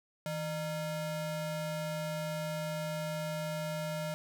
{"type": "ring-modulated tone", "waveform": "square", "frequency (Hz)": 384.6, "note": "G4", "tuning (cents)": -33, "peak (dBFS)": -32, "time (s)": [0.26, 4.14], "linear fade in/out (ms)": 0, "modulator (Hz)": 223, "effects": []}